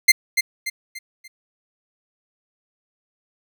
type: tone with echo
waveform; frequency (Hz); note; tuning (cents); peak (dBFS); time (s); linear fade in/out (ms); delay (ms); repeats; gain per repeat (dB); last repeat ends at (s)
sawtooth; 2093; C7; 0; -4; 0.08-0.12; 10; 290; 4; -8; 1.28
effects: none